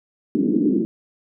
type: band-pass noise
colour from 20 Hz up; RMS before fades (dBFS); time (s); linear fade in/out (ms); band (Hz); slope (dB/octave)
white; -19; 0.35-0.85; 0; 190 to 350; 48
effects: none